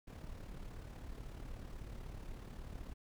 brown noise with amplitude modulation, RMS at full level -45 dBFS, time 0.07-2.94 s, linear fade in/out 10 ms, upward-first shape sine, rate 36.2 Hz, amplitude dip 55%, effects none

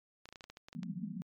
clicks, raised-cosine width 0.2 ms, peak -32 dBFS, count 11, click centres 0.256 / 0.289 / 0.326 / 0.358 / 0.408 / 0.441 / 0.5 / 0.571 / 0.685 / 0.729 / 0.832 s
pink band-pass noise, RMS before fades -41 dBFS, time 0.75-1.22 s, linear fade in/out 0 ms, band 160 to 240 Hz, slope 96 dB/octave
effects MP3 96 kbps

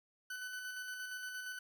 40% pulse tone with tremolo, 1502 Hz, F#6, 26 cents sharp, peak -40 dBFS, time 0.3-1.59 s, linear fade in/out 5 ms, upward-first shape square, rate 8.6 Hz, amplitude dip 30%, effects 12-bit

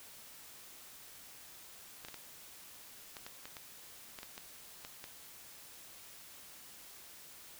clicks, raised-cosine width 0.2 ms, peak -28 dBFS, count 12, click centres 2.049 / 2.085 / 2.143 / 3.168 / 3.265 / 3.455 / 3.568 / 4.188 / 4.231 / 4.379 / 4.849 / 5.041 s, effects white hiss -54 dBFS RMS until 7.59 s

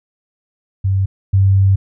sine tone pair in turn, 96.5 / 97.06 Hz, G2 / G2, -27 / -17 cents, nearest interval unison, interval 10 cents, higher second, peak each -12 / -8 dBFS, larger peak second, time 0.84-1.06 / 1.33-1.76 s, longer second, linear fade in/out 10 ms, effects none

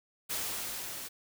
white noise with level ramp, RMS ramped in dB -34 to -42 dBFS, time 0.29-1.09 s, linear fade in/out 20 ms, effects none

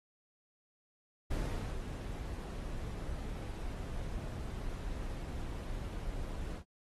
brown noise with ADSR envelope, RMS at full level -33 dBFS, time 1.3-6.64 s, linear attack 16 ms, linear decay 460 ms, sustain -7 dB, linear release 80 ms, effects AAC 32 kbps

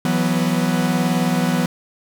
45% pulse chord, E suspended second, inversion none, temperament equal with one note detuned, 166.25 / 185 / 246.9 Hz, E3 / F#3 / B3, +15 / 0 / 0 cents, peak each -21 dBFS, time 0.05-1.66 s, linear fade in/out 2 ms, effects none

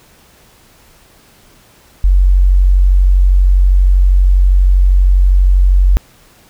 sine tone, 46.25 Hz, F#1, in tune, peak -5 dBFS, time 2.04-5.97 s, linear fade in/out 0 ms, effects pink hiss -46 dBFS RMS until 6.49 s

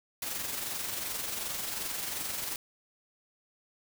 white noise with amplitude modulation, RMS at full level -34 dBFS, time 0.22-2.56 s, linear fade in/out 2 ms, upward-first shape sine, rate 22.7 Hz, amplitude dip 40%, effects none

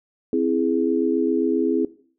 sine chord, C augmented, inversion none, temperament equal with one note detuned, 261.6 / 329.6 / 416.7 Hz, C4 / E4 / G#4, 0 / 0 / +6 cents, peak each -22 dBFS, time 0.33-1.85 s, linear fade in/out 2 ms, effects noise-tail reverb RT60 0.5 s tail -19 dB re dry

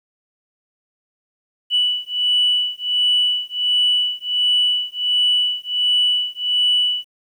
sine beating tone pair, 2960 / 2961.4 Hz, F#7 / F#7, 0 / +1 cents, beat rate 1.4 Hz, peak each -18 dBFS, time 1.7-7.05 s, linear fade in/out 50 ms, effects tanh soft clip ceiling -8 dBFS + 9-bit

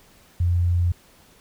sine tone, 87.4 Hz, F2, 2 cents sharp, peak -17 dBFS, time 0.4-0.92 s, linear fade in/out 5 ms, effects pink hiss -54 dBFS RMS until 1.4 s

